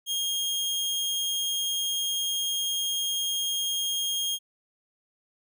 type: tone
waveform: sawtooth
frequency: 3242 Hz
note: G#7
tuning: 42 cents flat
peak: -23 dBFS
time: 0.06-4.39 s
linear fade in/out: 50 ms
effects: none